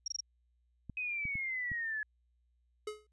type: tone bursts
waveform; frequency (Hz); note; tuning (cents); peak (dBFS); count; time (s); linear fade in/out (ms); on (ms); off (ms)
sine; 5600; F8; +4; -33; 4; 0.06-0.206; 5; 20; 22
type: clicks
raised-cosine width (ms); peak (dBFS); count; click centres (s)
5; -31; 4; 0.897 / 1.254 / 1.355 / 1.717
type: exponential sweep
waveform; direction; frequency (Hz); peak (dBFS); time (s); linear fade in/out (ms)
sine; down; 2541 to 1700; -34; 0.97-2.03; 2
type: tone with exponential decay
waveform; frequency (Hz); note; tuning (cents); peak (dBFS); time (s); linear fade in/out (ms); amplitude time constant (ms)
square; 424.5; G#4; +38; -35; 2.87-3.07; 5; 43
effects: added 60 Hz sine -70 dBFS peak until 3.12 s + resampled to 24000 Hz